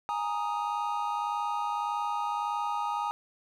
triangle chord, Ab suspended second, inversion none, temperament equal, 830.6 / 932.3 / 1244.5 Hz, Ab5 / Bb5 / Eb6, 0 / 0 / 0 cents, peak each -31 / -31 / -32 dBFS, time 0.09-3.11 s, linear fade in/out 0 ms, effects none

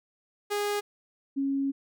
sawtooth / sine tone pair in turn, 411.6 / 274.7 Hz, G#4 / C#4, -16 / -16 cents, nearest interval perfect fifth, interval 700 cents, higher first, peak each -23 / -25 dBFS, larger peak first, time 0.5-0.81 / 1.36-1.72 s, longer second, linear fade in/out 20 ms, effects none

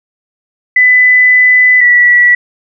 sine tone pair in turn, 2000 / 1949.8 Hz, B6 / B6, +21 / -23 cents, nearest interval unison, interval 44 cents, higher first, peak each -3 dBFS, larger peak neither, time 0.76-1.81 / 1.81-2.35 s, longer first, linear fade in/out 5 ms, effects none

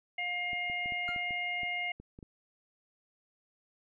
harmonic tone, 709 Hz, F5, 26 cents sharp, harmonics 1 / 3 / 4, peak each -40 / -33 / -41 dBFS, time 0.18-1.92 s, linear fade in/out 5 ms
clicks, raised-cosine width 3 ms, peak -35 dBFS, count 11, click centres 0.532 / 0.699 / 0.859 / 0.922 / 1.09 / 1.162 / 1.308 / 1.633 / 2 / 2.189 / 2.228 s
triangle tone with exponential decay, 1396.9 Hz, F6, in tune, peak -35 dBFS, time 1.08-1.27 s, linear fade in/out 1 ms, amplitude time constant 40 ms
effects none

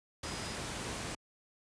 sine tone in noise, 4978 Hz, D#8, in tune, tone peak -49 dBFS, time 0.24-0.55 s, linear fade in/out 5 ms, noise pink, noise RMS -39 dBFS, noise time 0.23-1.15 s, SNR -13 dB, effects high-pass 60 Hz 12 dB/octave + resampled to 22050 Hz

